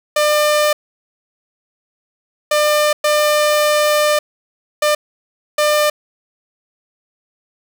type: tone bursts at uneven times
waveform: sawtooth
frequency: 599 Hz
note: D5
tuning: 34 cents sharp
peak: -8 dBFS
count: 5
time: 0.16-0.73 / 2.51-2.93 / 3.04-4.19 / 4.82-4.95 / 5.58-5.9 s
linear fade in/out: 5 ms
effects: none